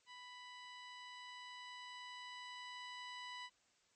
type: tone with level ramp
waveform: 15% pulse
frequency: 990 Hz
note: B5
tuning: 4 cents sharp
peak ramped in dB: -46 to -40 dBFS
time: 0.06-3.5 s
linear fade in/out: 50 ms
effects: white hiss -75 dBFS RMS until 3.95 s + MP3 32 kbps